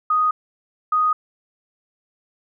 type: tone pair in turn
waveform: sine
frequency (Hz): 1244.5 / 1244.5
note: D#6 / D#6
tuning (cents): 0 / 0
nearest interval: unison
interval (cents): 0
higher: neither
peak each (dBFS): -15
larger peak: neither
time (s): 0.1-0.31 / 0.92-1.13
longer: neither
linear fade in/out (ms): 5
effects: none